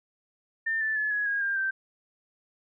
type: tone with pitch steps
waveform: sine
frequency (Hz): 1800 / 1757.9 / 1716.7 / 1676.6 / 1637.3 / 1599 / 1561.6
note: A6 / A6 / A6 / G#6 / G#6 / G6 / G6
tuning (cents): +39 / -2 / -43 / +16 / -25 / +34 / -7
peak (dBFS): -25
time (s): 0.66-1.71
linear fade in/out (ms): 10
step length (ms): 150
effects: none